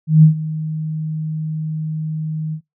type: tone with ADSR envelope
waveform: sine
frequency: 156.4 Hz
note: D#3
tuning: 9 cents sharp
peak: -3 dBFS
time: 0.07-2.61 s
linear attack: 160 ms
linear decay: 110 ms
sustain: -17 dB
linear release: 79 ms
effects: noise-tail reverb RT60 0.2 s tail -24 dB re dry